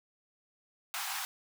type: high-pass noise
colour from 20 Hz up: pink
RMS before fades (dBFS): -37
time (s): 0.94-1.25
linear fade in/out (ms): 0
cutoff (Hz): 720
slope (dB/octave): 96
effects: none